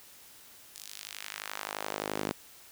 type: tone with high-pass filter sweep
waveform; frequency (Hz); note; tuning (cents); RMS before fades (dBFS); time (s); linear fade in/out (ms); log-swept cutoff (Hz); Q
sawtooth; 51.6; G#1; -10; -39; 0.75-2.32; 0; 5800 to 250; 1
effects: white hiss -54 dBFS RMS until 2.71 s